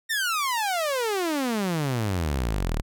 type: exponential sweep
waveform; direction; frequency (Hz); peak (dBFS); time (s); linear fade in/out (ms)
sawtooth; down; 1864.7 to 34.5; -20; 0.09-2.82; 20
effects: none